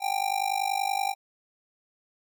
square tone with amplitude modulation, 790 Hz, G5, 13 cents sharp, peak -22 dBFS, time 0-1.15 s, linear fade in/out 50 ms, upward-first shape sine, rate 50.5 Hz, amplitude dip 95%, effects none

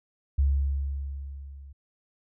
sine tone with level ramp, 69.3 Hz, C#2, in tune, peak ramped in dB -18 to -43 dBFS, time 0.38-1.73 s, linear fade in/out 10 ms, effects none

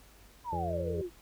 sine exponential sweep, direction down, 1022 to 331.7 Hz, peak -33 dBFS, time 0.44-1.1 s, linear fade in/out 50 ms
harmonic tone, 85.8 Hz, F2, 30 cents flat, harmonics 1 / 2 / 4 / 5 / 6 / 7, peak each -36 / -39 / -42 / -43 / -44 / -44 dBFS, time 0.52-1.02 s, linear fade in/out 10 ms
effects added 50 Hz sine -59 dBFS peak until 1.21 s + pink hiss -59 dBFS RMS until 1.21 s

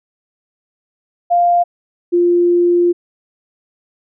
sine tone pair in turn, 698.5 / 349.2 Hz, F5 / F4, 0 / 0 cents, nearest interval octave, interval 1200 cents, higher first, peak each -9 dBFS, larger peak neither, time 1.3-1.64 / 2.12-2.93 s, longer second, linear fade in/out 20 ms, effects none

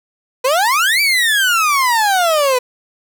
30% pulse exponential two-way sweep, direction up then down, 489.6 to 2349 to 489.6 Hz, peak -9 dBFS, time 0.44-2.59 s, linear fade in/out 10 ms, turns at 1.01 s, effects 7-bit

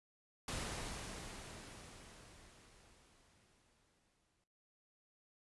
pink noise with exponential decay, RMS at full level -41 dBFS, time 0.48-4.44 s, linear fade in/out 2 ms, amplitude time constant 860 ms, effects noise-tail reverb RT60 0.5 s tail -18 dB re dry + resampled to 24000 Hz

